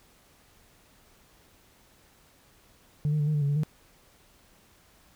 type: tone with pitch steps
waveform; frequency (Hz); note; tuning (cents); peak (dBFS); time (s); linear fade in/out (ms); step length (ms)
sine; 148.3 / 152 / 147 / 153 / 147.8 / 141.6 / 144.5 / 153; D3 / D#3 / D3 / D#3 / D3 / C#3 / D3 / D#3; +17 / -40 / +2 / -29 / +11 / +37 / -28 / -29; -21; 3.05-3.634; 0; 73
effects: tanh soft clip ceiling -21 dBFS + pink hiss -60 dBFS RMS until 5.15 s